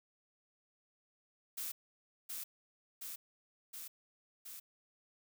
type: noise with echo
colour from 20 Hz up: blue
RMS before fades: -41 dBFS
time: 1.57-1.72 s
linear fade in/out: 10 ms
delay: 720 ms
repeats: 4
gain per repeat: -2 dB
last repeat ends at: 4.6 s
effects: none